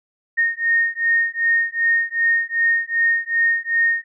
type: beating tone pair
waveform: sine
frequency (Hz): 1845 / 1847.6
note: A#6 / A#6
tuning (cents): -18 / -16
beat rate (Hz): 2.6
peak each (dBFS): -19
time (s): 0.37-4.04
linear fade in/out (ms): 20
effects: none